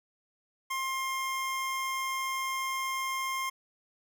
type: tone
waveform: 25% pulse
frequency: 1061 Hz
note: C6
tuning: 24 cents sharp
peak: -27 dBFS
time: 0.7-3.5 s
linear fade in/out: 10 ms
effects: none